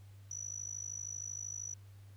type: tone with amplitude modulation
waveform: sine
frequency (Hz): 5920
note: F#8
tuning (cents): 0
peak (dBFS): -36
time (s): 0.31-1.74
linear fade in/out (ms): 2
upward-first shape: sine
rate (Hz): 52.9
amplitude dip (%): 100
effects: added 99 Hz sine -52 dBFS peak until 2.16 s + pink hiss -68 dBFS RMS until 2.16 s